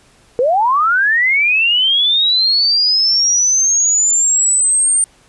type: linear sweep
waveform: sine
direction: up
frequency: 462.2 to 8850 Hz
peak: -10 dBFS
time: 0.39-5.04 s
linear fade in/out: 0 ms
effects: pink hiss -50 dBFS RMS until 5.28 s + resampled to 24000 Hz